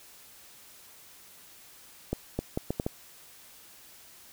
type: accelerating click train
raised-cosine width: 2 ms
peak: -15 dBFS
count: 6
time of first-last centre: 2.13-2.865 s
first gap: 260 ms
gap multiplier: 0.71
effects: white hiss -53 dBFS RMS until 4.32 s